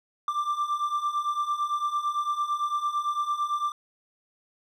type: beating tone pair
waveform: triangle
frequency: 1174.7 / 1183.6 Hz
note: D6 / D6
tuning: 0 / +13 cents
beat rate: 8.9 Hz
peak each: -29 / -25 dBFS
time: 0.28-3.72 s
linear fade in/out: 2 ms
effects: none